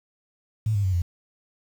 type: tone with pitch steps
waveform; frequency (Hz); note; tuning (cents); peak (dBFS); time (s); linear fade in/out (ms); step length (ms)
sine; 109 / 101.11 / 93.8 / 87.01; A2 / G#2 / F#2 / F2; -16 / -46 / +24 / -6; -20; 0.66-1.02; 5; 90
effects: 8-bit